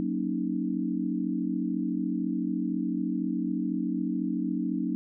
sine chord, D# minor seventh, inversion first, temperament equal, 185 / 233.1 / 277.2 / 311.1 Hz, F#3 / A#3 / C#4 / D#4, 0 / 0 / 0 / 0 cents, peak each -32 dBFS, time 0-4.95 s, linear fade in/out 0 ms, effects none

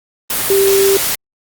sine tone in noise, 392 Hz, G4, in tune, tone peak -9 dBFS, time 0.5-0.97 s, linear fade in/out 2 ms, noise white, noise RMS -17 dBFS, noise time 0.3-1.15 s, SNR +5 dB, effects Opus 24 kbps

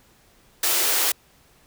white high-pass noise, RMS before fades -21 dBFS, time 0.63-1.12 s, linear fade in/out 5 ms, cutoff 310 Hz, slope 48 dB/octave, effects pink hiss -57 dBFS RMS until 1.66 s

